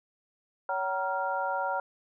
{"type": "tone cluster", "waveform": "sine", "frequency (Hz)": [561, 761, 943, 1390], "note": ["C#5", "F#5", "A#5", "F6"], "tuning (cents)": [21, 48, 20, -9], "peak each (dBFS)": [-34, -33, -32, -34], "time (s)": [0.69, 1.8], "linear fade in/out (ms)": 2, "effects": []}